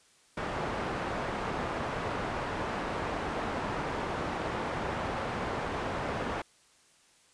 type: low-pass noise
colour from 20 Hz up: white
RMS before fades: -34 dBFS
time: 0.37-6.42 s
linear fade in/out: 5 ms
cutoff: 1100 Hz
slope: 12 dB/octave
effects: white hiss -63 dBFS RMS until 7.33 s + resampled to 22050 Hz